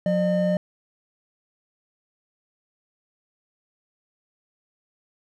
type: tone pair together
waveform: triangle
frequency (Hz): 180.5 / 605.4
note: F#3 / D#5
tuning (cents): -43 / -48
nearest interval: octave + major sixth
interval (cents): 2095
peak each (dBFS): -20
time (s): 0.06-0.57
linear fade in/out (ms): 2
effects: none